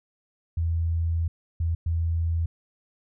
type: tone bursts at uneven times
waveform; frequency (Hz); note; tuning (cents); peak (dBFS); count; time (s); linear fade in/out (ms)
sine; 83; E2; +12; -22; 3; 0.57-1.28 / 1.6-1.75 / 1.86-2.46; 5
effects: none